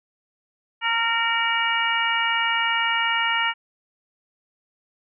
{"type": "harmonic tone with a mistuned harmonic", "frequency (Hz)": 460, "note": "A#4", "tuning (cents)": -23, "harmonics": [2, 3, 4, 5, 6], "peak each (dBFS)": [-26, -26, -26, -26, -26], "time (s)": [0.81, 3.54], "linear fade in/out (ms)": 50, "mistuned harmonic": 6, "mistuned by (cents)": 60, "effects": []}